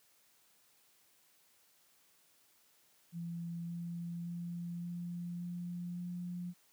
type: tone with pitch steps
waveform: sine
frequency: 169.8 / 171.18 / 172.57 / 173.97 / 175.38 / 176.81 Hz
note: F3 / F3 / F3 / F3 / F3 / F3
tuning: -48 / -34 / -20 / -6 / +8 / +22 cents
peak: -38 dBFS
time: 3.12-6.54 s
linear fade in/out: 50 ms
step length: 570 ms
effects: white hiss -69 dBFS RMS until 6.72 s + high-pass 100 Hz 12 dB/octave